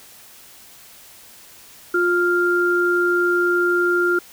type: tone pair together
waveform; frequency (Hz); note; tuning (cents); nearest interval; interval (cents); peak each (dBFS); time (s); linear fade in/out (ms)
sine; 352.9 / 1396; F4 / F6; +18 / -1; 2 octaves; 2381; -18; 1.94-4.19; 5
effects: white hiss -45 dBFS RMS until 4.32 s